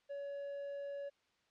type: tone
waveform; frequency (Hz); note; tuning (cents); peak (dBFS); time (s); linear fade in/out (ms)
triangle; 564; C#5; +30; -39; 0.09-1.1; 20
effects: white hiss -75 dBFS RMS until 1.5 s + low-pass 4000 Hz 12 dB/octave